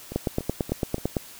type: two click trains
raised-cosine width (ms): 2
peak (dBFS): -21 / -10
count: 4 / 10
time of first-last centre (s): 0.12-0.982 / 0.16-1.168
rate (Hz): 3.48 / 8.93
effects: white hiss -45 dBFS RMS until 1.39 s